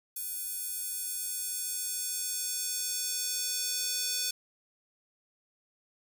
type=tone with high-pass filter sweep; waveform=square; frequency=496.7 Hz; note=B4; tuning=10 cents sharp; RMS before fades=-34 dBFS; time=0.16-4.31 s; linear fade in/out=5 ms; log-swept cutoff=11000 to 4900 Hz; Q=1.2; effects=none

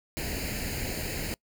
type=noise with comb filter; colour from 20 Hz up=pink; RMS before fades=-33 dBFS; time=0.17-1.34 s; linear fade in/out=0 ms; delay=0.43 ms; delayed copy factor=+0.75; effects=noise-tail reverb RT60 0.1 s tail -25 dB re dry

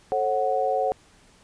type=chord; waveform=sine; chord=F# minor; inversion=first; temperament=equal with one note detuned; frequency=440 / 541.4 / 740 Hz; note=A4 / C#5 / F#5; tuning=0 / -41 / 0 cents; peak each=-28 / -25 / -24 dBFS; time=0.12-0.92 s; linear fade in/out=0 ms; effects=pink hiss -56 dBFS RMS until 1.43 s + resampled to 22050 Hz

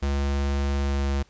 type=tone with pitch glide; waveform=square; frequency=69.9 to 69.38 Hz; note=C#2 to C#2; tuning=+15 to +2 cents; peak=-23 dBFS; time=0.02-1.23 s; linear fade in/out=10 ms; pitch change=-13 cents; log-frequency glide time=0.81-1.01 s; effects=pink hiss -59 dBFS RMS until 1.29 s + resampled to 16000 Hz

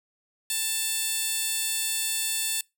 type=tone with high-pass filter; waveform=15% pulse; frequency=885 Hz; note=A5; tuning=10 cents sharp; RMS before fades=-28 dBFS; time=0.5-2.61 s; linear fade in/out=2 ms; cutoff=5500 Hz; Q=0.82; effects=noise-tail reverb RT60 0.2 s tail -24 dB re dry

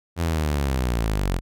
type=linear sweep; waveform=sawtooth; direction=down; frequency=86.4 to 42.31 Hz; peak=-17 dBFS; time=0.16-1.41 s; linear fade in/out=50 ms; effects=none

